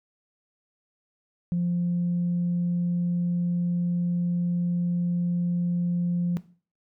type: tone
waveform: sine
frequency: 174.7 Hz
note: F3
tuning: 1 cent sharp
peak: -21 dBFS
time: 1.52-6.37 s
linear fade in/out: 0 ms
effects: noise-tail reverb RT60 0.4 s tail -17 dB re dry + tanh soft clip ceiling -19 dBFS